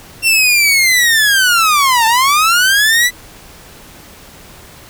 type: linear two-way sweep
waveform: sawtooth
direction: down then up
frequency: 2737 to 880 to 2005 Hz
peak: -5 dBFS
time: 0.22-3.11 s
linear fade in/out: 50 ms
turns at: 2.06 s
effects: pink hiss -38 dBFS RMS until 4.89 s